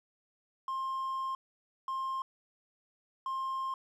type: tone bursts at uneven times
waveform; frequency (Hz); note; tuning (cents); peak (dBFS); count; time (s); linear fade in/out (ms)
triangle; 1060; C6; +22; -30; 3; 0.68-1.35 / 1.88-2.22 / 3.26-3.74; 2
effects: tanh soft clip ceiling -26 dBFS